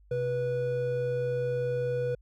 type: tone pair together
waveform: triangle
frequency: 128.63 / 489.6 Hz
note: C3 / B4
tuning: -29 / -15 cents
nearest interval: octave + major seventh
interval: 2314 cents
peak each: -31 / -26 dBFS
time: 0.11-2.15 s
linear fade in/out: 5 ms
effects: added 50 Hz sine -55 dBFS peak until 2.21 s